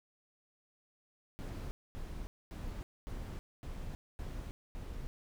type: noise bursts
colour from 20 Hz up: brown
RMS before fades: -42 dBFS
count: 7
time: 1.39-5.07 s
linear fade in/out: 0 ms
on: 320 ms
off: 240 ms
effects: none